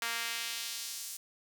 sawtooth tone with high-pass filter sweep, 231.8 Hz, A#3, 10 cents flat, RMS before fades -38 dBFS, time 0.02-1.17 s, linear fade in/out 2 ms, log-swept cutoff 1500 to 7500 Hz, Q 1, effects none

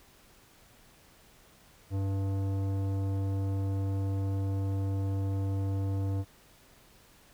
sine tone with tanh clipping, 97.5 Hz, G2, 9 cents flat, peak -30 dBFS, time 1.9-6.25 s, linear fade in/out 50 ms, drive 15 dB, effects pink hiss -59 dBFS RMS until 7.33 s

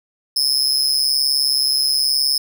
40% pulse tone with amplitude modulation, 5140 Hz, E8, 45 cents flat, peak -10 dBFS, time 0.36-2.38 s, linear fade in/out 5 ms, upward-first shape sine, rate 139 Hz, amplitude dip 100%, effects none

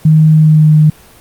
sine tone with pitch glide, 156.2 to 153.43 Hz, D#3 to D#3, +7 to -24 cents, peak -3 dBFS, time 0.05-0.9 s, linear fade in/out 5 ms, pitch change -31 cents, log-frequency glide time 0.32-0.75 s, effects pink hiss -40 dBFS RMS until 1.2 s + Opus 24 kbps

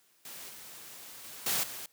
white noise with level steps, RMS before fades -45 / -48 / -46 / -30 / -42 dBFS, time 0.25-1.86 s, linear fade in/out 2 ms, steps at 0.49 / 1.24 / 1.46 / 1.63 s, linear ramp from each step 5 ms, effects white hiss -67 dBFS RMS until 1.92 s + high-pass 100 Hz 12 dB/octave

